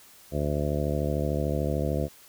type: harmonic tone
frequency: 73.4 Hz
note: D2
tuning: in tune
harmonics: 1 / 2 / 3 / 4 / 5 / 6 / 7 / 8 / 9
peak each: -30 / -30 / -34 / -35 / -35 / -38 / -33 / -38 / -36 dBFS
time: 0.31-2.09 s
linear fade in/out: 50 ms
effects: white hiss -53 dBFS RMS until 2.28 s